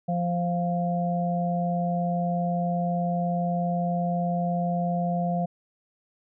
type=harmonic tone; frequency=174.4 Hz; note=F3; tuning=2 cents flat; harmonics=1 / 3 / 4; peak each=-25 / -34 / -28 dBFS; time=0.08-5.46 s; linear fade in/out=10 ms; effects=none